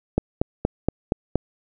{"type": "click train", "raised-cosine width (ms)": 2, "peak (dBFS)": -5, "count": 6, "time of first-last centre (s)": [0.18, 1.356], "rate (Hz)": 4.25, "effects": []}